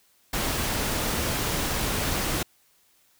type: noise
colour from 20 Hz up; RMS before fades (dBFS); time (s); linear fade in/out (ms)
pink; -27; 0.33-2.43; 5
effects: white hiss -63 dBFS RMS until 3.19 s